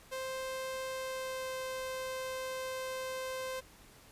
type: tone with pitch glide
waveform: sawtooth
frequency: 523.3 to 519.7 Hz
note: C5 to C5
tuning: 0 to -12 cents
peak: -33 dBFS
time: 0.11-3.61 s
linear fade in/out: 20 ms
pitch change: -12 cents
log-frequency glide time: 0.9-1.55 s
effects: pink hiss -58 dBFS RMS until 4.11 s + resampled to 32000 Hz